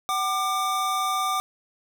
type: tone pair together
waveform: square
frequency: 757.6 / 1195 Hz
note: F#5 / D6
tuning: +41 / +30 cents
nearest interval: minor sixth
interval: 789 cents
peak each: -29 / -25 dBFS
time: 0.09-1.4 s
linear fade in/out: 0 ms
effects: none